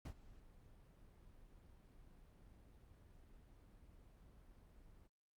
brown noise with ADSR envelope, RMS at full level -45 dBFS, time 0.05-5.08 s, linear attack 5 ms, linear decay 78 ms, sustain -18 dB, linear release 20 ms, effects Opus 48 kbps

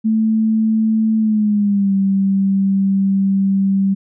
sine tone with pitch glide, 220 to 194.87 Hz, A3 to G3, 0 to -10 cents, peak -12 dBFS, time 0.04-3.95 s, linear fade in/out 20 ms, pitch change -210 cents, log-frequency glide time 1.18-1.94 s, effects none

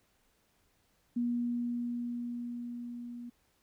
sine tone with level ramp, 240 Hz, B3, 49 cents flat, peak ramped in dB -28 to -41 dBFS, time 1.16-3.3 s, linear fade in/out 10 ms, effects pink hiss -72 dBFS RMS until 3.62 s

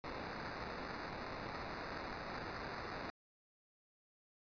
white noise with sample-and-hold, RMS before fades -45 dBFS, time 0.04-3.1 s, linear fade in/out 0 ms, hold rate 3150 Hz, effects resampled to 11025 Hz

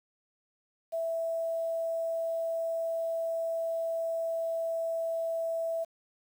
sine tone with quantisation, 659.3 Hz, E5, in tune, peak -29 dBFS, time 0.92-5.85 s, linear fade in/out 20 ms, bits 9, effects none

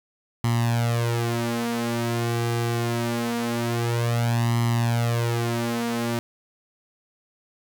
sawtooth tone with flanger, 117.7 Hz, A#2, 17 cents sharp, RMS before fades -24 dBFS, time 0.44-6.19 s, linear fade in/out 0 ms, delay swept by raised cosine 0.98 to 5.98 ms, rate 0.24 Hz, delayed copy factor +0.85, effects none

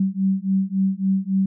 sine beating tone pair, 190.5 / 194.1 Hz, G3 / G3, -49 / -17 cents, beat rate 3.6 Hz, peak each -21 dBFS, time 0-1.46 s, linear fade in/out 5 ms, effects none

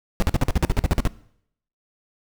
brown noise bursts, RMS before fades -17 dBFS, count 13, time 0.2-1.075 s, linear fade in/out 0 ms, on 23 ms, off 48 ms, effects noise-tail reverb RT60 0.7 s tail -20 dB re dry

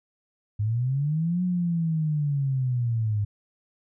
sine linear two-way sweep, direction up then down, 101.4 to 182.7 to 101.4 Hz, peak -22 dBFS, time 0.59-3.25 s, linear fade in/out 10 ms, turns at 1.43 s, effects none

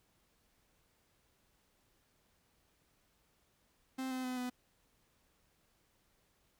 45% pulse tone with pitch steps, 261.6 / 257.4 / 253.3 / 249.2 Hz, C4 / C4 / B3 / B3, 0 / -28 / +44 / +16 cents, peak -37 dBFS, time 3.98-4.5 s, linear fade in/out 10 ms, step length 130 ms, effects pink hiss -74 dBFS RMS until 6.59 s

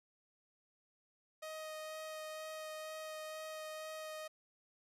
sawtooth tone with vibrato, 625 Hz, D#5, 8 cents sharp, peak -40 dBFS, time 1.42-4.28 s, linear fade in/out 10 ms, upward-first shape sine, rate 2.1 Hz, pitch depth 9 cents each way, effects resampled to 32000 Hz + 12-bit

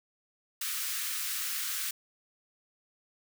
white high-pass noise, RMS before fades -34 dBFS, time 0.61-1.91 s, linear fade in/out 5 ms, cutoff 1200 Hz, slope 48 dB/octave, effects none

